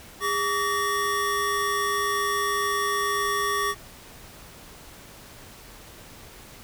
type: tone cluster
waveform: square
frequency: 407.3 / 1140 / 1851 Hz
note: G#4 / C#6 / A#6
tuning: -34 / +48 / -13 cents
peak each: -31 / -26 / -30 dBFS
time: 0.2-3.75 s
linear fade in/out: 50 ms
effects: pink hiss -46 dBFS RMS until 6.63 s